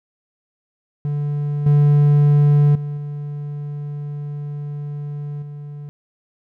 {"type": "tone with level steps", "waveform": "triangle", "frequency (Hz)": 145.9, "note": "D3", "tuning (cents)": -11, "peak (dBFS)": [-17, -8, -21, -23, -28], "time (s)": [1.05, 5.89], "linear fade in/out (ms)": 0, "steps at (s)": [1.66, 2.75, 2.97, 5.42], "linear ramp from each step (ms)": 5, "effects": []}